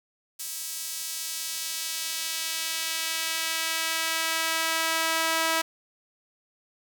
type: tone with high-pass filter sweep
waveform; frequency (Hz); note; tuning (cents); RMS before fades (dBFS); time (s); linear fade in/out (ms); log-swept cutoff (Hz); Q
sawtooth; 324.8; E4; -26; -29; 0.39-5.62; 10; 7300 to 960; 0.72
effects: none